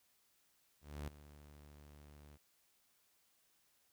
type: tone with ADSR envelope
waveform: sawtooth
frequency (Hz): 73.42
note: D2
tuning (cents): 0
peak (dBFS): -37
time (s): 0.81-2.38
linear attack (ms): 270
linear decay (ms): 5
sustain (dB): -16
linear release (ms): 31
effects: white hiss -75 dBFS RMS until 3.92 s